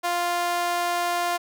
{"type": "tone with high-pass filter", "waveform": "sawtooth", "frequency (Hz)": 349.2, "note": "F4", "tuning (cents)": 0, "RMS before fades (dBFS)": -25, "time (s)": [0.03, 1.38], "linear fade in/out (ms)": 20, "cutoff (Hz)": 740, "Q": 1.8, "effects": []}